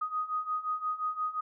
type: beating tone pair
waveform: sine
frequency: 1244.5 / 1250.2 Hz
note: D#6 / D#6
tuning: 0 / +8 cents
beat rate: 5.7 Hz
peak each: -35 / -32 dBFS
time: 0.01-1.41 s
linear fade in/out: 10 ms
effects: none